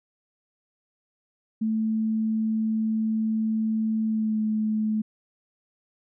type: tone with pitch glide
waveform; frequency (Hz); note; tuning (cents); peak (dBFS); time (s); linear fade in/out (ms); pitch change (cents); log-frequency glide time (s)
sine; 220 to 216.1; A3 to A3; 0 to -31; -22; 1.61-5.02; 10; -31; 4.06-4.4
effects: none